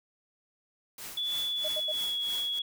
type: noise with tremolo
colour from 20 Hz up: white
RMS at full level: -40 dBFS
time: 0.98-2.59 s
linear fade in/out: 2 ms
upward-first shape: triangle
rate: 3.1 Hz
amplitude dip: 90%
type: tone with pitch glide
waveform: sine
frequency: 3441 to 3349 Hz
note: A7 to G#7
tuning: -39 to +14 cents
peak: -29 dBFS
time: 1.17-2.62 s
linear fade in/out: 5 ms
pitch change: -47 cents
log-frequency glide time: 1.49-2.16 s
type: tone bursts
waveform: sine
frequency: 617 Hz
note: D#5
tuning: 15 cents flat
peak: -33 dBFS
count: 3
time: 1.64-1.922 s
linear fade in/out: 10 ms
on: 44 ms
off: 75 ms
effects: none